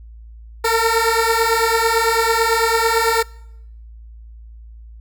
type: beating tone pair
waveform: 15% pulse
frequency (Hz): 450.2 / 459.2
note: A4 / A#4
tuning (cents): +40 / -26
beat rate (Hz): 9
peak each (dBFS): -11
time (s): 0.64-3.23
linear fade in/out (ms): 10
effects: noise-tail reverb RT60 0.8 s tail -24 dB re dry + added 56 Hz sine -36 dBFS peak until 5 s